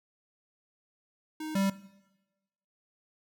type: tone pair in turn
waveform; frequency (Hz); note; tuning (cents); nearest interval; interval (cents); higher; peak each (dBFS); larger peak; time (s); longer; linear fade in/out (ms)
square; 311.1 / 195.45; D#4 / G3; 0 / -5; minor sixth; 805; first; -36 / -26; second; 1.4-1.55 / 1.55-1.7; neither; 5
effects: noise-tail reverb RT60 1.0 s tail -17 dB re dry